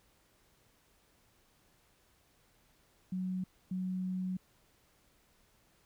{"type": "tone bursts at uneven times", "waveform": "sine", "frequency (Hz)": 185, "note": "F#3", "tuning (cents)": 0, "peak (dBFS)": -33, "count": 2, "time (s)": [[3.12, 3.44], [3.71, 4.37]], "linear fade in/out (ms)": 5, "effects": ["pink hiss -69 dBFS RMS until 5.85 s"]}